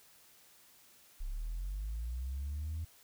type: linear sweep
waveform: sine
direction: up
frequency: 32 to 82.7 Hz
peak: -34 dBFS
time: 1.2-2.85 s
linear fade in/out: 10 ms
effects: tanh soft clip ceiling -33 dBFS + white hiss -62 dBFS RMS until 3.03 s